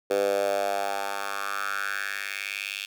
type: tone with high-pass filter sweep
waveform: 10% pulse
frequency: 99.7 Hz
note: G2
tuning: 30 cents sharp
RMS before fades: -29 dBFS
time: 0.1-2.86 s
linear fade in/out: 10 ms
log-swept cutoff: 460 to 2900 Hz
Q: 4.1
effects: none